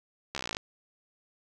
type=slowing click train; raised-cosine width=0.2 ms; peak=-16 dBFS; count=14; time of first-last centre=0.35-0.569 s; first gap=14 ms; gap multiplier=1.03; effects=none